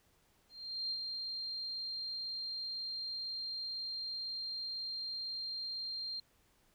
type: tone with ADSR envelope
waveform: sine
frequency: 4186 Hz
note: C8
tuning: in tune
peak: -34 dBFS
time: 0.49-6.2 s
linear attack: 420 ms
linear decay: 60 ms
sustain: -4 dB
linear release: 5 ms
effects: pink hiss -71 dBFS RMS until 6.74 s